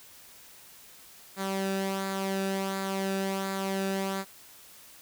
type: tone with flanger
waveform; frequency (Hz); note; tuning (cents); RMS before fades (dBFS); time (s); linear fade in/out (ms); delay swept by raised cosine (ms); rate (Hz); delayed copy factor
sawtooth; 193.5; G3; -22; -31; 1.36-4.25; 50; 0.34 to 0.96; 1.4; -0.5
effects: white hiss -52 dBFS RMS until 5.01 s